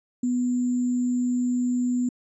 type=tone with sample-and-hold; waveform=sine; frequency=246.9 Hz; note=B3; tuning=in tune; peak=-21 dBFS; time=0.23-2.09 s; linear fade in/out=5 ms; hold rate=7350 Hz; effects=resampled to 24000 Hz